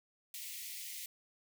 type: high-pass noise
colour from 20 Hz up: white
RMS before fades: -45 dBFS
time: 0.34-1.06 s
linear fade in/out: 2 ms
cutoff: 1900 Hz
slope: 96 dB/octave
effects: none